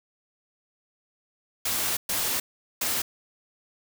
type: noise bursts at uneven times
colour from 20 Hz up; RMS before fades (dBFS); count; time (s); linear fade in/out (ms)
white; -27; 3; 1.65-1.97 / 2.09-2.4 / 2.81-3.02; 5
effects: none